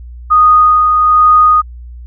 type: tone with tremolo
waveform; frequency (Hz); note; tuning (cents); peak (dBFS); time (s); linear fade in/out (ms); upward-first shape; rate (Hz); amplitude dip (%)
sine; 1239; D#6; -8; -3; 0.3-1.62; 20; sine; 1.2; 35
effects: added 60 Hz sine -27 dBFS peak until 2.06 s